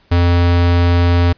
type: tone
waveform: square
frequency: 87 Hz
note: F2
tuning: 6 cents flat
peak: -10 dBFS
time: 0.11-1.33 s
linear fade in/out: 10 ms
effects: pink hiss -53 dBFS RMS until 1.37 s + resampled to 11025 Hz